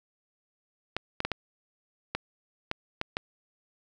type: clicks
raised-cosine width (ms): 0.3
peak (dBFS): -13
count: 8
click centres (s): 0.966 / 1.204 / 1.25 / 1.317 / 2.15 / 2.714 / 3.014 / 3.169
effects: none